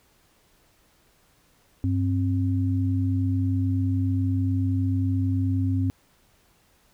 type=tone pair together; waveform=sine; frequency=98.1 / 264.9 Hz; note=G2 / C4; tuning=+2 / +22 cents; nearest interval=octave + perfect fourth; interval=1720 cents; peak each=-22 / -26 dBFS; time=1.84-5.9 s; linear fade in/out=0 ms; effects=pink hiss -62 dBFS RMS until 6.93 s